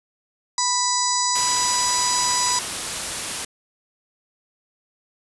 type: harmonic tone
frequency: 987.8 Hz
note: B5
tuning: in tune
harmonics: 1 / 2 / 4 / 5 / 6 / 7 / 8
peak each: -23 / -34 / -31 / -26 / -27 / -27 / -27 dBFS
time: 0.58-2.59 s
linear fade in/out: 2 ms
type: noise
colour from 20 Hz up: white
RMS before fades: -27 dBFS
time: 1.35-3.45 s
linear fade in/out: 5 ms
effects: resampled to 24000 Hz